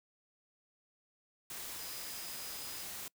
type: tone in noise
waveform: sine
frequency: 4984 Hz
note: D#8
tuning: 2 cents sharp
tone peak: -50 dBFS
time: 1.79-2.83 s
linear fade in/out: 2 ms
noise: white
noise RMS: -44 dBFS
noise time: 1.5-3.08 s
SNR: -9 dB
effects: noise-tail reverb RT60 0.1 s tail -25 dB re dry